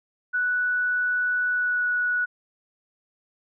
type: tone with pitch glide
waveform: sine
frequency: 1479 to 1468.8 Hz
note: F#6 to F#6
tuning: -1 to -13 cents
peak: -21 dBFS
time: 0.33-2.26 s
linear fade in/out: 20 ms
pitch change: -12 cents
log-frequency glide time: 1.49-1.86 s
effects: none